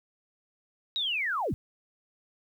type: linear sweep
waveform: sine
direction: down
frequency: 3873 to 61.4 Hz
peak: -27 dBFS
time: 0.96-1.54 s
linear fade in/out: 0 ms
effects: 10-bit